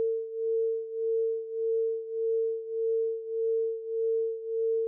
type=beating tone pair; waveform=sine; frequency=450.9 / 452.6 Hz; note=A4 / A4; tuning=+42 / +49 cents; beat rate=1.7 Hz; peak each=-28 / -32 dBFS; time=0-4.87 s; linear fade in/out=0 ms; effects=none